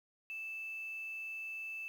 sine tone with quantisation, 2637 Hz, E7, in tune, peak -40 dBFS, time 0.3-1.88 s, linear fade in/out 0 ms, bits 10, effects none

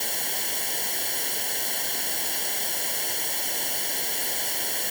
white noise with comb filter, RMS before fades -27 dBFS, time 0-4.9 s, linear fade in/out 5 ms, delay 0.8 ms, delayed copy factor -0.8, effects none

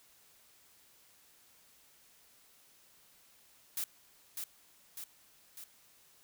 blue noise with echo, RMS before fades -36 dBFS, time 3.77-3.84 s, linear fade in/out 2 ms, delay 600 ms, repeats 3, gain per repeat -4 dB, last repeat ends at 5.64 s, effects white hiss -64 dBFS RMS until 6.23 s

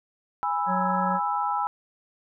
sine chord, E major, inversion first, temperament just, 824.1 / 988.9 / 1318.5 Hz, G#5 / B5 / E6, -14 / +2 / 0 cents, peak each -27 / -28 / -29 dBFS, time 0.43-1.67 s, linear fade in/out 0 ms
harmonic tone, 185 Hz, F#3, in tune, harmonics 1 / 3 / 5 / 7 / 9, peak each -28 / -33 / -35 / -36 / -38 dBFS, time 0.66-1.2 s, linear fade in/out 50 ms
effects none

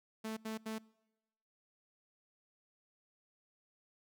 sawtooth tone bursts, 220 Hz, A3, in tune, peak -35 dBFS, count 3, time 0.24-0.786 s, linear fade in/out 10 ms, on 130 ms, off 78 ms, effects noise-tail reverb RT60 1.0 s tail -25 dB re dry

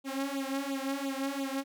sawtooth tone with flanger, 273.2 Hz, C#4, 25 cents flat, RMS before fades -34 dBFS, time 0.04-1.64 s, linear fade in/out 50 ms, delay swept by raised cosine 0.27 to 3.67 ms, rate 2.9 Hz, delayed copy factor +1, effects none

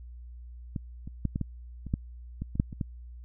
clicks, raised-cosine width 5 ms, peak -19 / -27 / -15 / -17 / -17 / -26 / -14 / -21 / -24 / -10 / -26 / -17 dBFS, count 12, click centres 0.762 / 1.075 / 1.253 / 1.359 / 1.413 / 1.867 / 1.939 / 2.42 / 2.555 / 2.599 / 2.728 / 2.812 s, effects added 60 Hz sine -42 dBFS peak until 3.24 s

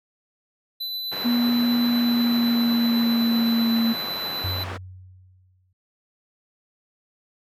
square tone with tremolo, 4002 Hz, B7, 22 cents sharp, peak -27 dBFS, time 0.8-4.64 s, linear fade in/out 10 ms, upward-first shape triangle, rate 7.9 Hz, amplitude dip 25%
white band-pass noise, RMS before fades -35 dBFS, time 1.11-4.78 s, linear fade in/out 20 ms, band 120 to 1600 Hz, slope 12 dB/octave
sine tone with pitch glide, 240 to 229.6 Hz, B3 to A#3, -49 to -26 cents, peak -18 dBFS, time 1.24-3.94 s, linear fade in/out 20 ms, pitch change -77 cents, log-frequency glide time 1.83-3.82 s
sine tone with exponential decay, 92.5 Hz, F#2, in tune, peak -24 dBFS, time 4.44-5.73 s, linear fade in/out 5 ms, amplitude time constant 280 ms
effects none

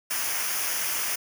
white noise with comb filter, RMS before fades -28 dBFS, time 0.1-1.16 s, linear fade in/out 10 ms, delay 0.25 ms, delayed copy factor -0.65, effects none

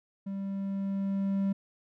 triangle tone with level ramp, 196 Hz, G3, in tune, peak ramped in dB -31 to -23 dBFS, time 0.26-1.53 s, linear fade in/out 10 ms, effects none

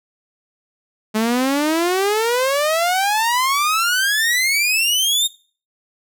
sawtooth exponential sweep, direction up, 212.7 to 3727 Hz, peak -12 dBFS, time 1.14-5.28 s, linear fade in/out 20 ms, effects noise-tail reverb RT60 0.4 s tail -20 dB re dry

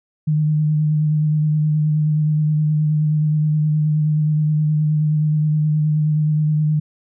sine tone with vibrato, 152.6 Hz, D#3, 33 cents flat, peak -14 dBFS, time 0.27-6.8 s, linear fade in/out 10 ms, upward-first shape sine, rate 9.5 Hz, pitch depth 20 cents each way, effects none

